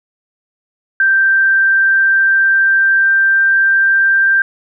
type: tone with pitch glide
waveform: sine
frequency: 1568 to 1578 Hz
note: G6 to G6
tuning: 0 to +11 cents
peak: -8 dBFS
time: 1-4.42 s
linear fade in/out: 2 ms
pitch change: +11 cents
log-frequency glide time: 1.1-4.19 s
effects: none